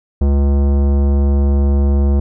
sine tone with tanh clipping, 70.1 Hz, C#2, 20 cents sharp, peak -12 dBFS, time 0.21-2.2 s, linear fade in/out 5 ms, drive 17 dB, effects none

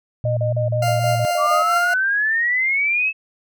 sine tone with vibrato, 116.54 Hz, A#2, in tune, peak -19 dBFS, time 0.24-1.25 s, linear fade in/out 0 ms, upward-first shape square, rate 3.9 Hz, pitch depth 22 cents each way
sine tone bursts, 613 Hz, D#5, 26 cents flat, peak -20 dBFS, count 9, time 0.25-1.626 s, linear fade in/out 5 ms, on 120 ms, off 37 ms
40% pulse tone with tremolo, 698.5 Hz, F5, in tune, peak -17 dBFS, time 0.82-1.94 s, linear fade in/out 5 ms, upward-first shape triangle, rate 4.5 Hz, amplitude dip 50%
sine exponential sweep, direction up, 1137 to 2625 Hz, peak -16 dBFS, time 1.37-3.13 s, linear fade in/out 50 ms
effects none

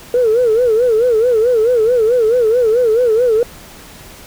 sine tone with vibrato, 466.2 Hz, A#4, in tune, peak -8 dBFS, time 0.14-3.43 s, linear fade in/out 2 ms, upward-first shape sine, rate 4.6 Hz, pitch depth 140 cents each way, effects tanh soft clip ceiling -5 dBFS + pink hiss -37 dBFS RMS until 4.26 s

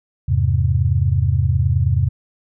sine chord, E augmented, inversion none, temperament equal with one note detuned, 82.41 / 101.22 / 130.81 Hz, E2 / G#2 / B#2, 0 / -44 / 0 cents, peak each -18 dBFS, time 0.28-2.09 s, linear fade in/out 10 ms, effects none

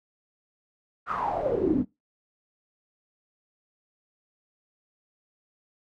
brown noise with band-pass filter sweep, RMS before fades -26 dBFS, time 1.06-1.85 s, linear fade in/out 50 ms, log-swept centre 1400 to 230 Hz, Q 9.1, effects noise-tail reverb RT60 0.2 s tail -21 dB re dry

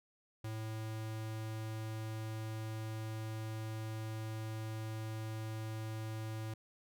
square tone, 110 Hz, A2, in tune, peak -40 dBFS, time 0.44-6.54 s, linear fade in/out 5 ms, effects none

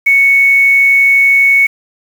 sine tone with quantisation, 2217 Hz, C#7, in tune, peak -5 dBFS, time 0.06-1.67 s, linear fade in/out 10 ms, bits 5, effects none

